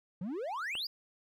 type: exponential sweep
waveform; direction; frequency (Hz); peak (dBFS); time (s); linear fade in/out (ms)
triangle; up; 164.81 to 5070; -33; 0.21-0.87; 5
type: click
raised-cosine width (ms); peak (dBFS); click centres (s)
0.5; -30; 0.753
effects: none